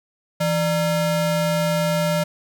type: ring-modulated tone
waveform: square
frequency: 381.2 Hz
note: G4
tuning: 48 cents flat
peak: -16 dBFS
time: 0.4-2.24 s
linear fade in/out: 10 ms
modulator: 215 Hz
effects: none